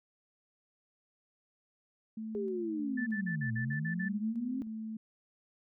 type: tone with tremolo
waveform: sine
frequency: 220 Hz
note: A3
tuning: in tune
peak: -37 dBFS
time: 2.17-4.97 s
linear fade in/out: 5 ms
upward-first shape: square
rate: 1.6 Hz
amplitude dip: 25%
type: linear two-way sweep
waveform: sine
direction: down then up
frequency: 415.3 to 113.2 to 270.5 Hz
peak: -33 dBFS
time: 2.35-4.62 s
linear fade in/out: 0 ms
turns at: 3.53 s
type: tone bursts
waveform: sine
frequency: 1757 Hz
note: A6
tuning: 3 cents flat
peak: -36 dBFS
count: 8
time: 2.97-4.089 s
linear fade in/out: 10 ms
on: 97 ms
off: 49 ms
effects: none